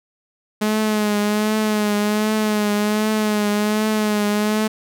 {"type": "tone with vibrato", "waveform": "sawtooth", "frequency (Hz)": 211.6, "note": "G#3", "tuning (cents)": 33, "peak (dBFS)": -13, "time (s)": [0.61, 4.68], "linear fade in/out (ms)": 10, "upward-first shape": "triangle", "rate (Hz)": 1.3, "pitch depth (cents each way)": 46, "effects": []}